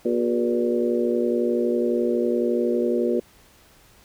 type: tone cluster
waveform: sine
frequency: 239.4 / 360.4 / 412.3 / 482.3 / 587 Hz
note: A#3 / F#4 / G#4 / B4 / D5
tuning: +46 / -45 / -13 / -41 / -1 cents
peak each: -25 / -23 / -30 / -25 / -31 dBFS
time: 0.05-3.2 s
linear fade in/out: 5 ms
effects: pink hiss -54 dBFS RMS until 4.04 s